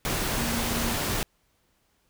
sine tone in noise, 233.1 Hz, A#3, in tune, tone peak -32 dBFS, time 0.37-0.94 s, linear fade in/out 0 ms, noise pink, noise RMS -28 dBFS, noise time 0.05-1.23 s, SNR -7 dB, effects pink hiss -69 dBFS RMS until 2.09 s

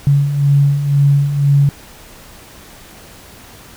sine beating tone pair, 140 / 142 Hz, C#3 / C#3, +18 / +42 cents, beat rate 2 Hz, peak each -17 / -10 dBFS, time 0.07-1.69 s, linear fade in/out 0 ms, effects pink hiss -39 dBFS RMS until 3.76 s

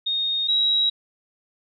sine tone pair in turn, 3705 / 3852 Hz, A#7 / B7, -11 / -44 cents, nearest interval minor second, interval 67 cents, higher second, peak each -21 / -17 dBFS, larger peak second, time 0.06-0.48 / 0.48-0.9 s, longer neither, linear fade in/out 10 ms, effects none

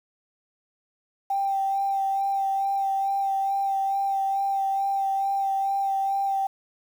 sine tone with vibrato, 784 Hz, G5, in tune, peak -22 dBFS, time 1.3-6.47 s, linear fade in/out 5 ms, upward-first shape sine, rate 2.3 Hz, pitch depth 11 cents each way, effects 8-bit

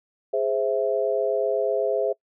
sine chord, Ab augmented, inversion none, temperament equal, 415.3 / 523.3 / 659.3 Hz, Ab4 / C5 / E5, 0 / 0 / 0 cents, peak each -25 dBFS, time 0.33-2.13 s, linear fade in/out 10 ms, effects noise-tail reverb RT60 0.1 s tail -25 dB re dry

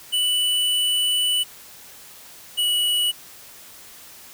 square tone pair in turn, 2970 / 2936 Hz, F#7 / F#7, +6 / -14 cents, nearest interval unison, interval 20 cents, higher first, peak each -19 dBFS, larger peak neither, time 0.12-1.44 / 2.57-3.12 s, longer first, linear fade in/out 20 ms, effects white hiss -44 dBFS RMS until 4.33 s

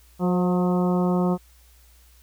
harmonic tone with a mistuned harmonic, 180 Hz, F#3, 47 cents flat, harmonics 1 / 2 / 3 / 4 / 5 / 6 / 7, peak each -20 / -26 / -30 / -32 / -34 / -36 / -37 dBFS, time 0.19-1.38 s, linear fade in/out 50 ms, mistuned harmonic 3, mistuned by -26 cents, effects added 60 Hz sine -52 dBFS peak until 2.22 s + white hiss -58 dBFS RMS until 2.22 s

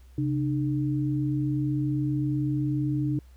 sine tone pair together, 134.2 / 301.3 Hz, C3 / D4, +44 / +44 cents, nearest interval octave + major second, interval 1400 cents, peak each -26 / -27 dBFS, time 0.18-3.19 s, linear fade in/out 2 ms, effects added 63 Hz sine -48 dBFS peak until 3.36 s + pink hiss -64 dBFS RMS until 3.36 s

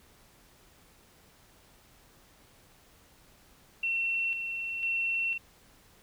sine tone with tremolo, 2711 Hz, E7, 48 cents sharp, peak -27 dBFS, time 3.83-5.38 s, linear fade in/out 5 ms, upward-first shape square, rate 1 Hz, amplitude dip 45%, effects pink hiss -60 dBFS RMS until 6.02 s

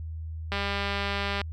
click train, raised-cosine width 0.3 ms, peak -14 dBFS, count 180, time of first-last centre 0.52-1.415 s, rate 200 Hz, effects added 80 Hz sine -33 dBFS peak until 1.52 s

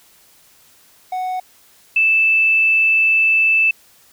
triangle / sine tone pair in turn, 740 / 2637 Hz, F#5 / E7, 0 / 0 cents, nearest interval octave + minor seventh, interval 2200 cents, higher second, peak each -18 / -11 dBFS, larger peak second, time 1.12-1.4 / 1.96-3.71 s, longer second, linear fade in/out 5 ms, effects white hiss -51 dBFS RMS until 4.12 s

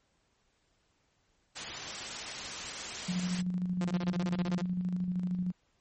white noise, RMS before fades -38 dBFS, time 1.55-3.42 s, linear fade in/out 20 ms
sine tone with tremolo, 180.5 Hz, F#3, 43 cents flat, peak -28 dBFS, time 3.08-5.52 s, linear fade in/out 10 ms, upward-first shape square, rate 13 Hz, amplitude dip 40%
sawtooth tone bursts, 174.61 Hz, F3, in tune, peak -29 dBFS, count 13, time 3.81-4.612 s, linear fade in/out 2 ms, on 34 ms, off 30 ms
effects pink hiss -73 dBFS RMS until 5.8 s + MP3 32 kbps

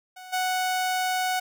sawtooth tone with level steps, 740 Hz, F#5, in tune, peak -37 / -20 dBFS, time 0.16-1.4 s, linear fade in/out 10 ms, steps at 0.32 s, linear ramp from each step 20 ms, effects none

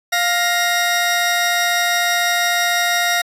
20% pulse tone pair together, 702 / 1874 Hz, F5 / A#6, +9 / +9 cents, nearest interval octave + perfect fourth, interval 1700 cents, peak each -13 dBFS, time 0.12-3.22 s, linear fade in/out 10 ms, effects resampled to 32000 Hz

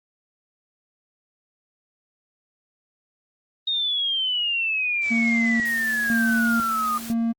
sine exponential sweep, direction down, 3729 to 1212 Hz, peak -21 dBFS, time 3.67-6.98 s, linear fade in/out 5 ms
white noise, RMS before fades -37 dBFS, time 5.01-7.14 s, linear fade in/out 50 ms
triangle tone with tremolo, 230 Hz, A#3, 23 cents flat, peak -18 dBFS, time 5.1-7.33 s, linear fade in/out 20 ms, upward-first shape square, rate 1 Hz, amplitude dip 80%
effects Opus 24 kbps

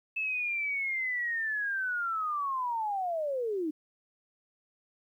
sine linear sweep, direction down, 2625 to 293.9 Hz, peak -29 dBFS, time 0.16-3.71 s, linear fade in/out 10 ms, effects 11-bit

